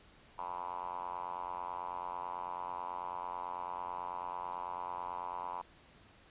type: tone with band-pass filter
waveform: 5% pulse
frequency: 89.1 Hz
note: F2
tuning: 35 cents sharp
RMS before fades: -41 dBFS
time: 0.38-5.62 s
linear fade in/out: 10 ms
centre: 960 Hz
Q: 7.1
effects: pink hiss -61 dBFS RMS until 6.3 s + resampled to 8000 Hz